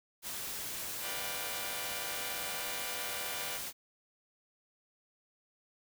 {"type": "noise", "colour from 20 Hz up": "white", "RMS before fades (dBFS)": -40, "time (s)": [0.22, 3.73], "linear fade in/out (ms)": 50}
{"type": "chord", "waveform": "10% pulse", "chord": "G dominant seventh", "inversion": "first", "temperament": "just", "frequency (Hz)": [490, 588, 705.6, 784], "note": ["B4", "D5", "F5", "G5"], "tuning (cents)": [-14, 2, 18, 0], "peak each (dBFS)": -38, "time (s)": [1, 3.6], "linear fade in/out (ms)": 50}
{"effects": []}